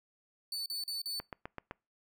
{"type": "tone bursts", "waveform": "40% pulse", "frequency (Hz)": 4497, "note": "C#8", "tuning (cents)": 24, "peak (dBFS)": -34, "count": 4, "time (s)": [0.52, 1.197], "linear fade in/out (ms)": 2, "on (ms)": 140, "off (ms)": 39}
{"type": "click train", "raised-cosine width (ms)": 0.5, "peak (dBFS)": -25, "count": 5, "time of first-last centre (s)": [1.2, 1.711], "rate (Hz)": 7.83}
{"effects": ["noise-tail reverb RT60 0.3 s tail -26 dB re dry"]}